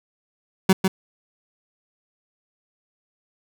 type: tone with echo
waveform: 30% pulse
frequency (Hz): 189.3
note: F#3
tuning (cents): +40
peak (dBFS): -9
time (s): 0.69-0.73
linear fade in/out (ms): 5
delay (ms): 150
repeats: 1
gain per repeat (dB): -5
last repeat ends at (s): 0.88
effects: none